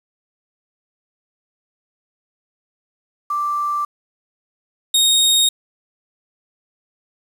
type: tone pair in turn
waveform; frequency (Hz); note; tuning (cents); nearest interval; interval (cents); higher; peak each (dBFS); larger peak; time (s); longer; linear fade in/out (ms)
sine / sawtooth; 1174.7 / 3729; D6 / A#7; 0 / 0; octave + minor sixth; 2000; second; -18 / -9; second; 3.3-3.85 / 4.94-5.49; neither; 5
effects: resampled to 32000 Hz + 7-bit